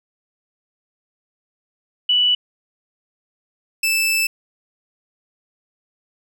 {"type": "tone pair in turn", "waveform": ["sine", "sawtooth"], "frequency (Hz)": [2960, 2637], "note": ["F#7", "E7"], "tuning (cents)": [0, 0], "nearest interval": "major second", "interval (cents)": 200, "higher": "first", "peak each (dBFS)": -13, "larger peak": "neither", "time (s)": [[2.09, 2.35], [3.83, 4.27]], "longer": "second", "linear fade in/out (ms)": 5, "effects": []}